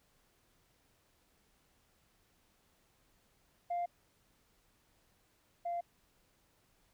sine tone pair in turn, 698.5 / 692.1 Hz, F5 / F5, 0 / -16 cents, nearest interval unison, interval 16 cents, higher first, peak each -31 / -33 dBFS, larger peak first, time 3.7-3.86 / 5.65-5.81 s, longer neither, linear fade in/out 10 ms, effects tanh soft clip ceiling -31 dBFS + pink hiss -72 dBFS RMS until 6.93 s

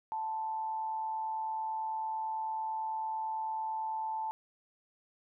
sine tone with amplitude modulation, 880 Hz, A5, in tune, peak -31 dBFS, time 0.12-4.31 s, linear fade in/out 0 ms, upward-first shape sine, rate 149 Hz, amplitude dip 40%, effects none

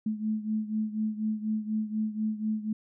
sine beating tone pair, 215 / 219.1 Hz, A3 / A3, -40 / -7 cents, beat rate 4.1 Hz, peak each -29 / -33 dBFS, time 0.06-2.73 s, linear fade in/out 5 ms, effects none

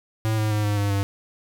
square tone with pitch steps, 110 / 107.8 / 105.64 / 103.53 / 101.45 / 99.42 Hz, A2 / A2 / G#2 / G#2 / G#2 / G2, 0 / -35 / +30 / -5 / -40 / +25 cents, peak -21 dBFS, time 0.25-1.03 s, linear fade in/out 0 ms, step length 130 ms, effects none

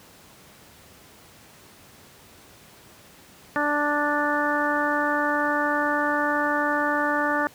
harmonic tone, 293.7 Hz, D4, in tune, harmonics 1 / 2 / 3 / 4 / 5 / 6, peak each -28 / -28 / -28 / -28 / -28 / -28 dBFS, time 3.56-7.47 s, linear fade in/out 0 ms, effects pink hiss -50 dBFS RMS until 7.54 s + high-pass 80 Hz 12 dB/octave

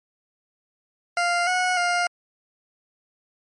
20% pulse tone with pitch steps, 698 / 731 / 705 Hz, F5 / F#5 / F5, -1 / -21 / +16 cents, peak -15 dBFS, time 1.17-2.07 s, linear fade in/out 2 ms, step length 300 ms, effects low-pass 9000 Hz 12 dB/octave + MP3 48 kbps

